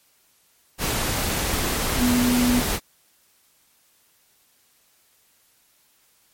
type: tone in noise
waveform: sine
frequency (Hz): 245.7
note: B3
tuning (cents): -9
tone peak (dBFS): -17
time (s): 1.98-2.63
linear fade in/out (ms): 50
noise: pink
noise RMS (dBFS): -24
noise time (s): 0.78-2.8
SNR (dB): +4
effects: white hiss -61 dBFS RMS until 6.33 s + MP3 64 kbps